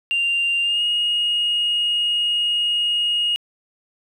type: tone with pitch glide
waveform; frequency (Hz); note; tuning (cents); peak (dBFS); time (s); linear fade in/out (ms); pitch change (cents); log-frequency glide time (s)
sine; 2785 to 2870; F7 to F7; -5 to +47; -16; 0.11-3.36; 0; +52; 0.62-0.83
effects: tanh soft clip ceiling -14 dBFS + 9-bit